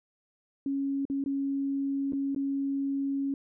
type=tone with dropouts; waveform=sine; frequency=276 Hz; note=C#4; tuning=7 cents flat; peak=-27 dBFS; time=0.66-3.34 s; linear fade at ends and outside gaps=2 ms; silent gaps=1.053-1.099 / 1.24-1.26 / 2.123-2.132 / 2.348-2.361 s; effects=none